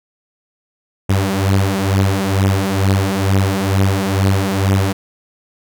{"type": "beating tone pair", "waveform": "sawtooth", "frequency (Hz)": [96, 98.2], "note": ["G2", "G2"], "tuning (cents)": [-36, 4], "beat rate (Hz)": 2.2, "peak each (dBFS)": -12, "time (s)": [1.09, 4.93], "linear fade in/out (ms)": 10, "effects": []}